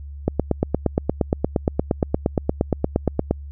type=click train; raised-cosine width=2 ms; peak=-4 dBFS; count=27; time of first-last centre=0.28-3.31 s; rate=8.58 Hz; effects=added 71 Hz sine -32 dBFS peak until 3.51 s